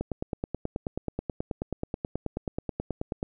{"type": "click train", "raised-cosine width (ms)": 2, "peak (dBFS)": -16, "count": 31, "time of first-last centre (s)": [0.01, 3.229], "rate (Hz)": 9.32, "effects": []}